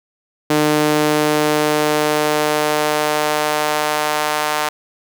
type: tone with high-pass filter sweep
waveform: sawtooth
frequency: 151.1 Hz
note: D3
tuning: 50 cents sharp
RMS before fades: -17 dBFS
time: 0.5-4.69 s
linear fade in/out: 5 ms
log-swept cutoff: 310 to 840 Hz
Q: 1.3
effects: none